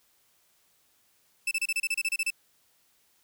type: tone bursts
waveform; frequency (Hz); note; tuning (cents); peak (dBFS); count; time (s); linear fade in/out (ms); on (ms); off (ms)
40% pulse; 2637; E7; 0; -24; 12; 1.47-2.304; 5; 42; 30
effects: white hiss -67 dBFS RMS until 3.23 s